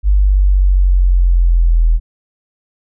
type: linear sweep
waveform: sine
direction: down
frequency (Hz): 50 to 40.49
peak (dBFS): -7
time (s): 0.03-2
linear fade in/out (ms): 50
effects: none